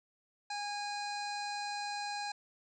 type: harmonic tone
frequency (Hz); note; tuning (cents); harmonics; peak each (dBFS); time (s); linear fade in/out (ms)
821; G#5; -20; 1 / 2 / 3 / 5 / 6 / 7 / 8 / 9 / 10; -38 / -45 / -47 / -44 / -51 / -56 / -56 / -54 / -59; 0.5-2.32; 5
effects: none